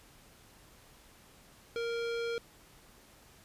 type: tone with low-pass filter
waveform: square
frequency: 466.2 Hz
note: A#4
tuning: in tune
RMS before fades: -35 dBFS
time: 1.76-2.38 s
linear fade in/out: 0 ms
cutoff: 4000 Hz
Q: 1.2
effects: pink hiss -59 dBFS RMS until 3.44 s + resampled to 32000 Hz